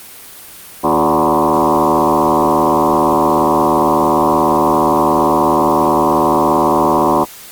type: tone with frequency modulation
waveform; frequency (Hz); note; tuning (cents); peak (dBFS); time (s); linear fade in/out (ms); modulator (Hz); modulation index
sine; 659.3; E5; 0; -9; 0.83-7.25; 20; 77.2; 5.6
effects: white hiss -35 dBFS RMS until 7.51 s + Opus 32 kbps